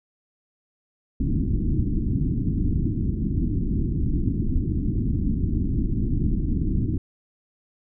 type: low-pass noise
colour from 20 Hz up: pink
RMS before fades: -23 dBFS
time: 1.2-6.98 s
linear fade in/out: 2 ms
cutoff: 320 Hz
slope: 48 dB/octave
effects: none